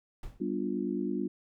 brown noise with exponential decay, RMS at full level -37 dBFS, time 0.23-0.49 s, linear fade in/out 2 ms, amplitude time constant 55 ms
sine chord, G dominant seventh, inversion none, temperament just, 196 / 245 / 294 / 352.8 Hz, G3 / B3 / D4 / F4, 0 / -14 / +2 / +18 cents, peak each -35 dBFS, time 0.4-1.28 s, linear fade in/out 10 ms
effects none

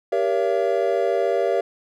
triangle chord, G diminished seventh, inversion none, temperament just, 392 / 470.4 / 564.5 / 677.4 Hz, G4 / Bb4 / Db5 / Fb5, 0 / +16 / +31 / +47 cents, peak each -22 dBFS, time 0.12-1.61 s, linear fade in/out 5 ms, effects none

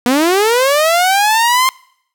sawtooth linear sweep, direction up, 235.9 to 1059 Hz, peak -6 dBFS, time 0.06-1.69 s, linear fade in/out 0 ms, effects noise-tail reverb RT60 0.7 s tail -25 dB re dry

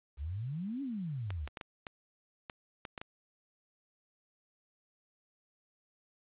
sine exponential two-way sweep, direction up then down, 64.5 to 286.8 to 64.5 Hz, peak -35 dBFS, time 0.17-1.49 s, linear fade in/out 50 ms, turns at 0.82 s
clicks, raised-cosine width 0.3 ms, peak -25 dBFS, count 9, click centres 1.305 / 1.476 / 1.572 / 1.612 / 1.868 / 2.498 / 2.852 / 2.978 / 3.015 s
effects resampled to 8000 Hz + 11-bit

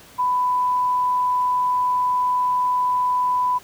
sine tone, 996 Hz, B5, 14 cents sharp, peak -17 dBFS, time 0.18-3.59 s, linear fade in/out 20 ms, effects pink hiss -46 dBFS RMS until 3.63 s + high-pass 80 Hz 12 dB/octave

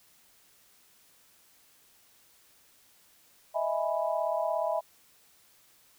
sine chord, E major seventh, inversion third, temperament equal, 622.3 / 659.3 / 830.6 / 987.8 Hz, D#5 / E5 / G#5 / B5, 0 / 0 / 0 / 0 cents, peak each -32 / -30 / -35 / -35 dBFS, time 3.54-4.81 s, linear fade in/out 20 ms, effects white hiss -62 dBFS RMS until 5.98 s

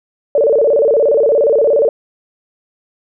sine tone with vibrato, 509 Hz, C5, 48 cents flat, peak -8 dBFS, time 0.35-1.89 s, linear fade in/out 2 ms, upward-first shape square, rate 17 Hz, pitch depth 210 cents each way, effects none

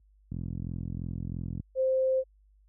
click train, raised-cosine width 5 ms, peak -22 dBFS, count 56, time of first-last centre 0.32-1.599 s, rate 43 Hz
sine tone, 523.3 Hz, C5, in tune, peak -23 dBFS, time 1.75-2.24 s, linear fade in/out 50 ms
effects added 50 Hz sine -54 dBFS peak until 2.68 s + high-pass 60 Hz 12 dB/octave

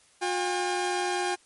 sawtooth tone pair together, 359 / 806 Hz, F4 / G5, +48 / +48 cents, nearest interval octave + major second, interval 1400 cents, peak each -25 dBFS, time 0.21-1.36 s, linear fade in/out 20 ms, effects white hiss -60 dBFS RMS until 1.45 s + MP3 48 kbps

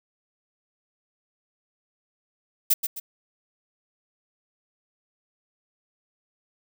violet noise with echo, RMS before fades -18 dBFS, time 2.7-2.74 s, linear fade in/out 10 ms, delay 130 ms, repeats 2, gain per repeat -8 dB, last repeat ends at 3 s, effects none

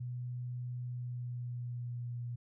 sine tone with pitch glide, 123.4 to 120.37 Hz, B2 to B2, -1 to -44 cents, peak -37 dBFS, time 0-2.36 s, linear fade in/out 10 ms, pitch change -43 cents, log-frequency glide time 0.83-2.24 s, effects none

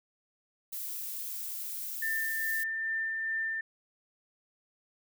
violet noise, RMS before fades -38 dBFS, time 0.72-2.64 s, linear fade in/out 10 ms
sine tone with tremolo, 1791 Hz, A6, 30 cents sharp, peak -29 dBFS, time 2.02-3.61 s, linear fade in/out 5 ms, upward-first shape sine, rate 2.4 Hz, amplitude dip 25%
effects none

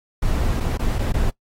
brown noise with dropouts, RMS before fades -20 dBFS, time 0.22-1.3 s, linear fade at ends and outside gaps 5 ms, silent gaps 0.601-0.605 / 0.774-0.793 / 0.984-0.99 / 1.124-1.139 s, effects noise-tail reverb RT60 0.1 s tail -20 dB re dry + AAC 48 kbps

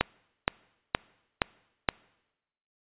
click train, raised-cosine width 0.3 ms, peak -5 dBFS, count 5, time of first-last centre 0.01-1.888 s, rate 2.13 Hz, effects noise-tail reverb RT60 1.0 s tail -25 dB re dry + resampled to 8000 Hz

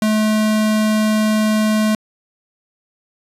square tone, 215.3 Hz, A3, 37 cents flat, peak -14 dBFS, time 0.02-1.95 s, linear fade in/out 2 ms, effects resampled to 32000 Hz

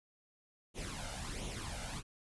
pink noise with flanger, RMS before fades -42 dBFS, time 0.74-2.03 s, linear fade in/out 50 ms, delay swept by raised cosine 0.3 to 1.4 ms, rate 1.4 Hz, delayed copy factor +0.65, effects resampled to 24000 Hz

